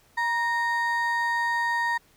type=ring-modulated tone; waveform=triangle; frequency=1399 Hz; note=F6; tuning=3 cents sharp; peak=-18 dBFS; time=0.17-1.98 s; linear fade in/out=10 ms; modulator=453 Hz; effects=pink hiss -60 dBFS RMS until 2.16 s